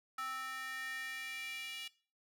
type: tone with high-pass filter sweep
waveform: square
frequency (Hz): 261.6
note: C4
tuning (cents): 0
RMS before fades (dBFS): -43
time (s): 0.18-1.88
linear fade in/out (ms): 5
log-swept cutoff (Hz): 1300 to 2800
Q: 4.4
effects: noise-tail reverb RT60 0.4 s tail -20 dB re dry